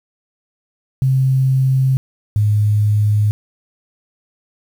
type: tone pair in turn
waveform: sine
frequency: 132.2 / 104.99 Hz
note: C3 / G#2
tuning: +18 / +19 cents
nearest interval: major third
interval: 399 cents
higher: first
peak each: -11 dBFS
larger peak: neither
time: 1.02-1.97 / 2.36-3.31 s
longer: neither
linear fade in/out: 0 ms
effects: 7-bit